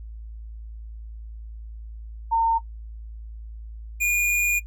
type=tone pair in turn; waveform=sine / square; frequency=911 / 2432 Hz; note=A#5 / D#7; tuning=-40 / -40 cents; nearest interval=octave + perfect fourth; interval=1700 cents; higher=second; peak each=-17 / -20 dBFS; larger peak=first; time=2.31-2.59 / 4-4.6 s; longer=second; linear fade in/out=20 ms; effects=noise-tail reverb RT60 0.1 s tail -17 dB re dry + added 55 Hz sine -35 dBFS peak until 4.66 s